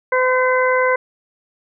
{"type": "harmonic tone", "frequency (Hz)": 510, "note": "C5", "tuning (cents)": -44, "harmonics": [1, 2, 3, 4], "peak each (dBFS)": [-16, -19, -21, -22], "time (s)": [0.12, 0.96], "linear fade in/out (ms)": 5, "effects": []}